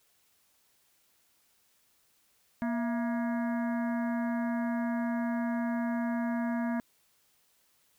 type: harmonic tone with a mistuned harmonic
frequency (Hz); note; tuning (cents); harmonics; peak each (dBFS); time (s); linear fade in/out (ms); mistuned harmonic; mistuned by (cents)
237.3; A#3; +31; 1 / 3 / 4 / 5 / 6 / 7 / 8 / 9; -29 / -38 / -42 / -48 / -50 / -43 / -54 / -53; 2.62-6.8; 0; 3; -110
effects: white hiss -69 dBFS RMS until 7.98 s